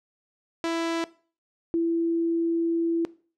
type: tone pair in turn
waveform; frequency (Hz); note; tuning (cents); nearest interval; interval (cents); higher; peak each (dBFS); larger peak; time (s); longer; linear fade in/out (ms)
sawtooth / sine; 331.9 / 333.8; E4 / E4; +12 / +22; unison; 10; second; -21; neither; 0.64-1.04 / 1.74-3.05; second; 0
effects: noise-tail reverb RT60 0.4 s tail -19 dB re dry + low-pass 6000 Hz 12 dB/octave